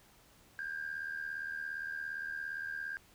sine tone with amplitude modulation, 1600 Hz, G6, 35 cents sharp, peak -33 dBFS, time 0.59-2.97 s, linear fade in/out 0 ms, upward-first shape sine, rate 77.4 Hz, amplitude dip 75%, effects tanh soft clip ceiling -31 dBFS + pink hiss -63 dBFS RMS until 3.14 s

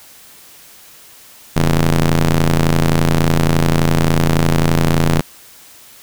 sawtooth ring-modulated tone, 83.5 Hz, E2, 23 cents sharp, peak -4 dBFS, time 1.56-5.21 s, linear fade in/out 5 ms, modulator 67.9 Hz, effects white hiss -42 dBFS RMS until 6.02 s

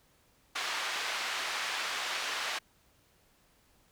pink band-pass noise, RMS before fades -35 dBFS, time 0.55-2.59 s, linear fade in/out 10 ms, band 1100 to 4700 Hz, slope 12 dB/octave, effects pink hiss -67 dBFS RMS until 3.91 s

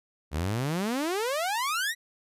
sawtooth exponential sweep, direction up, 69.3 to 1989 Hz, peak -23 dBFS, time 0.31-1.95 s, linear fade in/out 50 ms, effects resampled to 32000 Hz

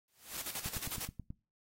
white noise with exponential growth, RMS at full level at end -39 dBFS, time 0.08-0.37 s, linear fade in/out 1 ms, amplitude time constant 61 ms
white noise with tremolo, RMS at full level -39 dBFS, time 0.37-1.08 s, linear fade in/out 10 ms, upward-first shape square, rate 11 Hz, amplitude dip 70%
click train, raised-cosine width 5 ms, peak -30 dBFS, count 7, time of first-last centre 0.66-1.304 s, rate 9.31 Hz
effects noise-tail reverb RT60 0.3 s tail -21 dB re dry + AAC 48 kbps

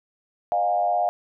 sine tone with frequency modulation, 710 Hz, F5, 28 cents sharp, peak -19 dBFS, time 0.52-1.09 s, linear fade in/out 0 ms, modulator 96.5 Hz, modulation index 0.89, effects none

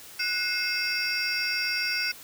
sine tone cluster, 1479 / 2129 / 2605 / 4782 / 5520 Hz, F#6 / C7 / E7 / D8 / F8, -1 / +30 / -21 / +30 / -21 cents, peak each -31 dBFS, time 0.19-2.12 s, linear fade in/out 10 ms, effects tanh soft clip ceiling -18 dBFS + white hiss -46 dBFS RMS until 2.23 s

